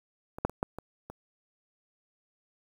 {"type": "clicks", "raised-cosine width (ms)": 1, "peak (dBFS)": [-25, -11, -29, -14, -24, -27], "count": 6, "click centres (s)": [0.385, 0.45, 0.496, 0.629, 0.786, 1.1], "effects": ["8-bit"]}